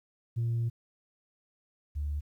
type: tone pair in turn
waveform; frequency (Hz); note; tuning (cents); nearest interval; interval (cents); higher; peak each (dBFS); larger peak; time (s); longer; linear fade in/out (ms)
sine; 116.54 / 73.27; A#2 / D2; 0 / -3; minor sixth; 803; first; -25 / -29; first; 0.36-0.7 / 1.95-2.21; first; 20
effects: tanh soft clip ceiling -25 dBFS + 11-bit